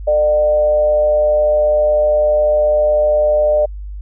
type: tone with frequency modulation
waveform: sine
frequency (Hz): 601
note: D5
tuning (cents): +40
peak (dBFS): -10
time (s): 0.07-3.66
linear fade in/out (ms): 10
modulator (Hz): 155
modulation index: 0.29
effects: added 50 Hz sine -25 dBFS peak until 4.01 s